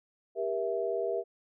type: chord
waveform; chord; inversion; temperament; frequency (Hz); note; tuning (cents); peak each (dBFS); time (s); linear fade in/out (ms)
sine; E diminished; first; just; 395.6 / 474.7 / 659.3; G4 / Bb4 / E5; +16 / +31 / 0; -33; 0.35-1.24; 50
effects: none